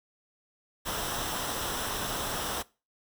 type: noise with comb filter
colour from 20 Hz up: pink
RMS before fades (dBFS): -33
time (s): 0.85-2.63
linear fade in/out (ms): 20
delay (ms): 0.44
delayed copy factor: -0.55
effects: noise-tail reverb RT60 0.3 s tail -21 dB re dry

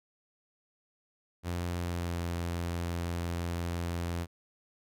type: tone with pitch glide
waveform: sawtooth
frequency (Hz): 87.31 to 85.86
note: F2 to F2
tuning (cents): 0 to -29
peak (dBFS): -28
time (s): 1.43-4.27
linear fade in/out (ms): 50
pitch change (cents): -29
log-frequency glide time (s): 1.77-2.2
effects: none

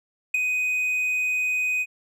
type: tone with ADSR envelope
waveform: triangle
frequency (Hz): 2500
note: D#7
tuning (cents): +8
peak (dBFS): -14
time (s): 0.34-1.86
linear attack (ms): 7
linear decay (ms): 8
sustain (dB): -6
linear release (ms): 46
effects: none

